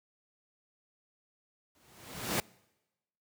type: noise with exponential growth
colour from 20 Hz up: pink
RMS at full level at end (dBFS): -28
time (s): 1.75-2.4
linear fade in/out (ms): 1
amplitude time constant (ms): 140
effects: noise-tail reverb RT60 1.0 s tail -25 dB re dry + high-pass 100 Hz 12 dB/octave